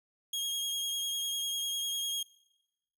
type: tone with vibrato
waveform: sawtooth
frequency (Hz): 3267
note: G#7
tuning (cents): -29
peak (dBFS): -29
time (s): 0.33-2.23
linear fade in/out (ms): 5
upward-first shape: triangle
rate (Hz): 10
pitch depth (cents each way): 24
effects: noise-tail reverb RT60 1.0 s tail -24 dB re dry